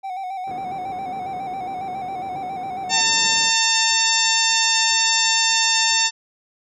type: tone with vibrato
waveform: triangle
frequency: 755 Hz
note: F#5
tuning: 35 cents sharp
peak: -24 dBFS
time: 0.03-3.02 s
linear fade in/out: 20 ms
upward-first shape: square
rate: 7.3 Hz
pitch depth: 49 cents each way
type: band-pass noise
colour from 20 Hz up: pink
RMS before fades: -39 dBFS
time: 0.47-3.5 s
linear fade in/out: 5 ms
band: 170 to 730 Hz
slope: 12 dB/octave
type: harmonic tone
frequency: 901 Hz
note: A5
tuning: 41 cents sharp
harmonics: 1 / 2 / 3 / 4 / 5 / 6 / 7 / 8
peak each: -25 / -25 / -24 / -23 / -25 / -23 / -26 / -23 dBFS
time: 2.89-6.11 s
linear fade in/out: 50 ms
effects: none